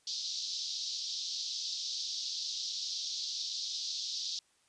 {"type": "band-pass noise", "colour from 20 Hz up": "pink", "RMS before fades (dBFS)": -38, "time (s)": [0.07, 4.39], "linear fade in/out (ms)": 2, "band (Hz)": [3700, 5800], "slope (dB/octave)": 48, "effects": ["white hiss -70 dBFS RMS until 4.68 s", "resampled to 22050 Hz"]}